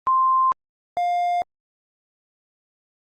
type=tone pair in turn; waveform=sine / triangle; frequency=1046.5 / 704.5 Hz; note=C6 / F5; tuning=0 / +15 cents; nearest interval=perfect fifth; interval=685 cents; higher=first; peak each=-15 / -17 dBFS; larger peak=first; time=0.07-0.52 / 0.97-1.42 s; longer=neither; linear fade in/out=0 ms; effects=Opus 24 kbps